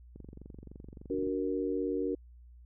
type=click train; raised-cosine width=3 ms; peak=-34 dBFS; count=27; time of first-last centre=0.16-1.271 s; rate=23.4 Hz
type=chord; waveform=sine; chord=D augmented; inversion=none; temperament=equal with one note detuned; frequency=290.5 / 370 / 466.2 Hz; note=D4 / F#4 / A#4; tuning=-19 / 0 / 0 cents; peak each=-34 dBFS; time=1.1-2.15 s; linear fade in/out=5 ms
effects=added 60 Hz sine -51 dBFS peak until 2.65 s